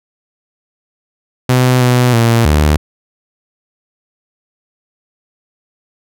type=tone with pitch steps; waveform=sawtooth; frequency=126.6 / 124.2 / 116.2 / 75.1 Hz; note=B2 / B2 / A#2 / D2; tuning=+43 / +10 / -5 / +39 cents; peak=-4 dBFS; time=1.49-2.77 s; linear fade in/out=5 ms; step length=320 ms; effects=none